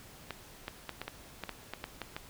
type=clicks; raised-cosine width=0.3 ms; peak=-21 dBFS; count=11; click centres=0.307 / 0.681 / 0.893 / 1.016 / 1.08 / 1.437 / 1.493 / 1.736 / 1.841 / 2.017 / 2.165 s; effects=pink hiss -53 dBFS RMS until 2.29 s